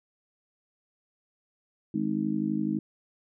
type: harmonic tone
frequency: 51.91 Hz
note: G#1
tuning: in tune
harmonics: 3 / 4 / 5 / 6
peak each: -36 / -29 / -33 / -30 dBFS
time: 1.94-2.79 s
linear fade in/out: 5 ms
effects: none